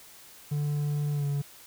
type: tone with pitch glide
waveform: triangle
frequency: 146.83 to 142.4 Hz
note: D3 to C#3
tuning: 0 to +47 cents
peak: -24 dBFS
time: 0.51-1.42 s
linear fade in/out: 10 ms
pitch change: -53 cents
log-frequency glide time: 1.12-1.26 s
effects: white hiss -51 dBFS RMS until 1.66 s